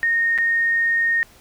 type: tone with dropouts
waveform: sine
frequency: 1848 Hz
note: A#6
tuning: 16 cents flat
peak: -16 dBFS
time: 0.03-1.23 s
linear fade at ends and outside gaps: 0 ms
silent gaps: 0.378-0.385 s
effects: pink hiss -50 dBFS RMS until 1.4 s